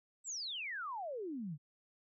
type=exponential sweep; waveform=sine; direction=down; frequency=8110 to 136.8 Hz; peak=-39 dBFS; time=0.24-1.58 s; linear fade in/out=50 ms; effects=none